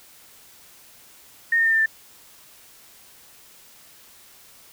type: tone with pitch steps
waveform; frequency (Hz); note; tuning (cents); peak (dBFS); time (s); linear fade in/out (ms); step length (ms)
sine; 1843 / 1826 / 1809.2 / 1792.6 / 1776.1; A#6 / A#6 / A6 / A6 / A6; -20 / -36 / +48 / +32 / +16; -16; 1.52-1.86; 5; 68
effects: white hiss -50 dBFS RMS until 4.72 s